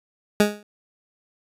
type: tone with exponential decay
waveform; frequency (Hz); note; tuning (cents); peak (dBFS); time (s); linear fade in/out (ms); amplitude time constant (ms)
20% pulse; 207.7; G#3; 0; -7; 0.4-0.63; 2; 50
effects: resampled to 32000 Hz